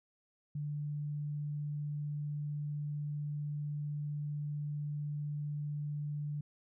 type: tone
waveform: sine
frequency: 147.4 Hz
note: D3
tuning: 7 cents sharp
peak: -35 dBFS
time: 0.55-6.41 s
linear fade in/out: 5 ms
effects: none